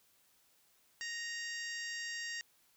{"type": "harmonic tone", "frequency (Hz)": 933, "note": "A#5", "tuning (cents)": 1, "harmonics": [2, 3, 4, 5, 6, 7, 8], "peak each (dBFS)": [-41, -48, -55, -48, -48, -53, -51], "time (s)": [1.01, 2.41], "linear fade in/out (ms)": 0, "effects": ["white hiss -70 dBFS RMS until 2.76 s"]}